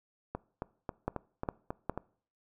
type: two click trains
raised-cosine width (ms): 1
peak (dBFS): -21 / -17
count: 7 / 3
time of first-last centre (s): 0.35-1.976 / 1.08-1.896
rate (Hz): 3.69 / 2.45
effects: noise-tail reverb RT60 0.5 s tail -22 dB re dry